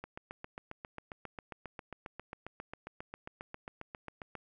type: click train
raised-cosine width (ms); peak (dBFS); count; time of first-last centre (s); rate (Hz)
0.5; -27; 33; 0.04-4.353; 7.42
effects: none